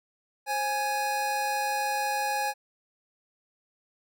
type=tone cluster; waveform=square; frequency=532 / 828 / 1682 Hz; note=C5 / G#5 / G#6; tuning=+29 / -5 / +22 cents; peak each=-37 / -28 / -36 dBFS; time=0.46-2.54 s; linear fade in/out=50 ms; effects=none